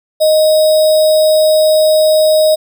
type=tone with sample-and-hold; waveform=sine; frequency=622.3 Hz; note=D#5; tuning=in tune; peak=-6 dBFS; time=0.2-2.56 s; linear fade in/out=20 ms; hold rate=4410 Hz; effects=none